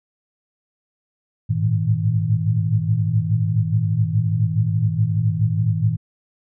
sine tone cluster, 103.3 / 110.4 / 115.2 / 159.5 Hz, G#2 / A2 / A#2 / D#3, -9 / +6 / -20 / +43 cents, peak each -22 dBFS, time 1.49-5.97 s, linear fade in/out 20 ms, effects none

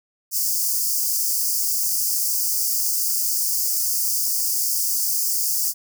white high-pass noise, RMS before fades -22 dBFS, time 0.31-5.74 s, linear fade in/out 50 ms, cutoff 4700 Hz, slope 96 dB/octave, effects none

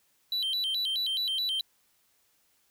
triangle tone with vibrato, 3520 Hz, A7, in tune, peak -26 dBFS, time 0.32-1.61 s, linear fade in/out 2 ms, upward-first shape square, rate 4.7 Hz, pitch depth 200 cents each way, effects white hiss -69 dBFS RMS until 2.7 s

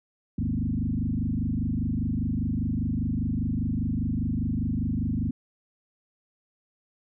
sine tone with frequency modulation, 162.3 Hz, E3, 27 cents flat, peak -24 dBFS, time 0.38-5.31 s, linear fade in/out 5 ms, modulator 25 Hz, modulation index 4.1, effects none

